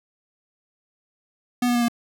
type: tone with pitch steps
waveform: square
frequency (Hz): 245.7 / 242.5 / 239.3 / 236.1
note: B3 / B3 / A#3 / A#3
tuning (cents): -9 / -31 / +46 / +22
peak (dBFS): -19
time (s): 1.62-1.884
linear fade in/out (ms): 5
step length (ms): 66
effects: none